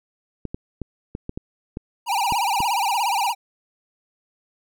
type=clicks; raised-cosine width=3 ms; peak=-16 dBFS; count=9; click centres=0.453 / 0.545 / 0.817 / 1.151 / 1.294 / 1.375 / 1.771 / 2.323 / 2.604 s
type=tone with vibrato; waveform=square; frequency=870 Hz; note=A5; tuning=20 cents flat; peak=-20 dBFS; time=2.06-3.35 s; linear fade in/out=50 ms; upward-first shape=sine; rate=17 Hz; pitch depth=200 cents each way
effects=none